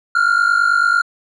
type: tone pair together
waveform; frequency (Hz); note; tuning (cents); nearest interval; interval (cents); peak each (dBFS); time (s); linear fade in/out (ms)
triangle; 1377.9 / 1427; F6 / F6; -24 / +37; minor second; 61; -12; 0.15-1.02; 5
effects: tanh soft clip ceiling -5 dBFS + resampled to 24000 Hz

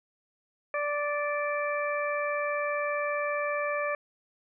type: harmonic tone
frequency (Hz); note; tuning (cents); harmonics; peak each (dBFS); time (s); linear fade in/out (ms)
585; D5; -7; 1 / 2 / 3 / 4; -30 / -33 / -35 / -36; 0.74-3.95; 2
effects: none

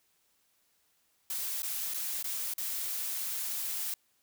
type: noise with dropouts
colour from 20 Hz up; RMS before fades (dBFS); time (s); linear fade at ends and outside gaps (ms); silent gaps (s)
blue; -35; 1.3-3.94; 2; 1.621-1.63 / 1.938-1.943 / 2.227-2.242 / 2.538-2.58
effects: white hiss -72 dBFS RMS until 4.22 s

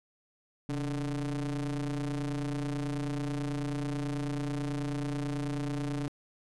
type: ring-modulated tone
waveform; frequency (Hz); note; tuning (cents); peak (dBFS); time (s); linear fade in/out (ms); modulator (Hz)
square; 75.2; D2; +42; -29; 0.69-6.08; 0; 211
effects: resampled to 24000 Hz

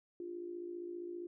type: tone with amplitude modulation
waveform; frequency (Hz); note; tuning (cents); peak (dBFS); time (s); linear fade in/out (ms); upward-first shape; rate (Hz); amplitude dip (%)
sine; 349.2; F4; 0; -38; 0.2-1.27; 2; sine; 55.1; 65
effects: none

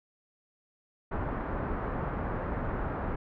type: low-pass noise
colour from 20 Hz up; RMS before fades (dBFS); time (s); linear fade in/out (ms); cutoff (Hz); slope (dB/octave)
pink; -33; 1.11-3.16; 10; 1500; 24
effects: none

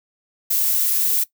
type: noise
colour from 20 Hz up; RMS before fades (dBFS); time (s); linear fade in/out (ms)
violet; -19; 0.5-1.24; 10
effects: noise-tail reverb RT60 0.1 s tail -18 dB re dry

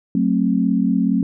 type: chord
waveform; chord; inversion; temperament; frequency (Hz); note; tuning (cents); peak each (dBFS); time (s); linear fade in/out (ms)
sine; F# diminished; none; just; 185 / 222 / 266.4; F#3 / A3 / C4; 0 / +16 / +31; -19; 0.15-1.23; 2
effects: none

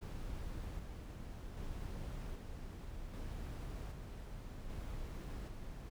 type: noise with tremolo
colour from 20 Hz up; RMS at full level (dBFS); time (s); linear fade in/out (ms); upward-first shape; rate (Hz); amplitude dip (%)
brown; -44; 0.01-5.9; 20; square; 0.64; 30
effects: none

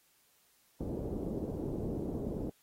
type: low-pass noise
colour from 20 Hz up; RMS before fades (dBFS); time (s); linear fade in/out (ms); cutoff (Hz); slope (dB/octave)
white; -37; 0.8-2.5; 5; 440; 24
effects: white hiss -69 dBFS RMS until 2.62 s + AAC 48 kbps

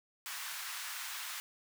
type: high-pass noise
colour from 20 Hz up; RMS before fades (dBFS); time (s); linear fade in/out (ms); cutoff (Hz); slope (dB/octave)
pink; -42; 0.26-1.4; 0; 1100; 24
effects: none

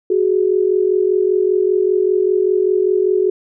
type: tone pair together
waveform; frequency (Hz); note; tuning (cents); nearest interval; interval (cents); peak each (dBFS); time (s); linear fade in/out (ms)
sine; 371.5 / 416.6; F#4 / G#4; +7 / +5; major second; 198; -14 / -16; 0.1-3.3; 5
effects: none

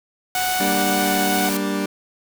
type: noise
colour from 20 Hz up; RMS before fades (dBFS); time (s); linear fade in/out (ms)
white; -27; 0.35-1.57; 2
type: tone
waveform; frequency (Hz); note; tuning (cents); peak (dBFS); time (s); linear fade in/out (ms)
sawtooth; 739; F#5; -2; -17; 0.35-1.49; 2
type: chord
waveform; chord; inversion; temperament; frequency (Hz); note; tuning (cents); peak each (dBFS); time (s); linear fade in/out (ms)
30% pulse; G minor; none; equal; 196 / 233.1 / 293.7; G3 / Bb3 / D4; 0 / 0 / 0; -21 / -27 / -22; 0.6-1.86; 5
effects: none

